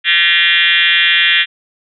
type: tone with frequency modulation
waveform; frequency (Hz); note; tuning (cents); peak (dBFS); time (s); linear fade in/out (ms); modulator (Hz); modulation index
sine; 2580; E7; -38; -8; 0.04-1.46; 50; 172; 5.5
effects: none